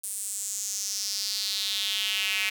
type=tone with high-pass filter sweep; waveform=square; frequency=100.7 Hz; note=G2; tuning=47 cents sharp; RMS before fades=-30 dBFS; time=0.03-2.5 s; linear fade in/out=10 ms; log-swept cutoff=9400 to 2400 Hz; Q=3.9; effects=9-bit